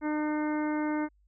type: harmonic tone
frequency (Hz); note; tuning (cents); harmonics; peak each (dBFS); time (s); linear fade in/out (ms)
302.8; D#4; -47; 1 / 2 / 3 / 4 / 5 / 6 / 7; -28 / -38 / -37 / -44 / -42 / -47 / -44; 0.01-1.09; 50
effects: added 50 Hz sine -62 dBFS peak until 1.27 s